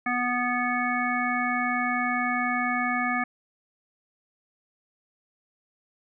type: harmonic tone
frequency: 246.1 Hz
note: B3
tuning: 6 cents flat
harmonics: 1 / 3 / 5 / 7 / 9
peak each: -30 / -30 / -30 / -30 / -30 dBFS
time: 0.06-3.24 s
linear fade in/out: 5 ms
effects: none